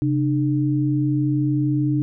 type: tone pair together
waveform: sine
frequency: 134 / 300.8 Hz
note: C3 / D4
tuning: +42 / +42 cents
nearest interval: octave + major second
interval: 1400 cents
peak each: -20 dBFS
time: 0.02-2.02 s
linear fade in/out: 0 ms
effects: none